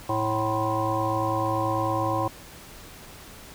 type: harmonic tone with a mistuned harmonic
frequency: 109.3 Hz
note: A2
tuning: 11 cents flat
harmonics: 1 / 3 / 5 / 7 / 9 / 10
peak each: -30 / -30 / -30 / -30 / -30 / -30 dBFS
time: 0.09-2.28 s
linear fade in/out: 5 ms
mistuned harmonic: 10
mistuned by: -65 cents
effects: pink hiss -45 dBFS RMS until 3.54 s